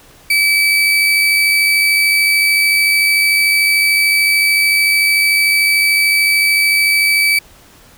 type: tone with amplitude modulation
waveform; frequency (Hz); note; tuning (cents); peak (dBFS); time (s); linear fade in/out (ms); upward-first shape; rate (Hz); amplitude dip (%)
35% pulse; 2300; D7; -37; -7; 0.3-7.39; 5; sine; 93.5; 25
effects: pink hiss -44 dBFS RMS until 7.97 s